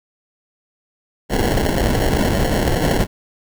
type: noise with sample-and-hold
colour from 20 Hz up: pink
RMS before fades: -17 dBFS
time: 1.29-3.07 s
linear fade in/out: 50 ms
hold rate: 1225 Hz
effects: none